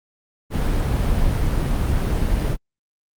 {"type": "noise", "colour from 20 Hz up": "brown", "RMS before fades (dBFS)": -19, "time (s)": [0.5, 2.57], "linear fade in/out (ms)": 50, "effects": ["Opus 32 kbps"]}